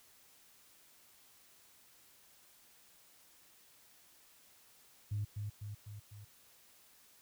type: tone with echo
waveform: sine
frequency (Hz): 104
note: G#2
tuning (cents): +3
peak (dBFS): -33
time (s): 5.11-5.25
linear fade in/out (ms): 10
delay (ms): 250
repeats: 4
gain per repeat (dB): -4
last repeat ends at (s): 6.25
effects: tanh soft clip ceiling -29 dBFS + white hiss -64 dBFS RMS until 7.21 s